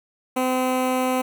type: tone with notch filter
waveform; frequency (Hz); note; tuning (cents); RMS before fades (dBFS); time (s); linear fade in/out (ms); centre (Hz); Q
15% pulse; 256.3; C4; -36; -22; 0.36-1.22; 10; 4800; 1.1
effects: none